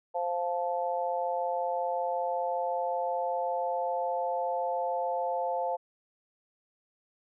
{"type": "chord", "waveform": "sine", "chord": "F major", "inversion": "second", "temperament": "just", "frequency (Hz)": [523.8, 698.5, 873.1], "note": ["C5", "F5", "A5"], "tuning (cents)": [2, 0, -14], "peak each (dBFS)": [-32, -32, -33], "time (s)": [0.14, 5.77], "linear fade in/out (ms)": 20, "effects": []}